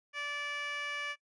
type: tone with band-pass filter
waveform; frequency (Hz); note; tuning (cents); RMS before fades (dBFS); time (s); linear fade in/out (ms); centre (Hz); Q
15% pulse; 581; D5; -19; -38; 0.13-1.16; 50; 2400; 1.4
effects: noise-tail reverb RT60 0.1 s tail -19 dB re dry + resampled to 22050 Hz